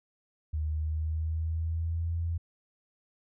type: tone with pitch glide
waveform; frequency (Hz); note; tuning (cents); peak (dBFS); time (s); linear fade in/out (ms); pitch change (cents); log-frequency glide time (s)
sine; 77 to 83.97; D#2 to E2; -17 to +33; -28; 0.53-2.38; 10; +150; 0.69-2.15
effects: none